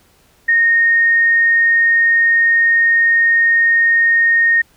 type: tone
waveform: sine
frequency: 1850 Hz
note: A#6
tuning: 14 cents flat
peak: -9 dBFS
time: 0.48-4.62 s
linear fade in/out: 10 ms
effects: pink hiss -53 dBFS RMS until 4.76 s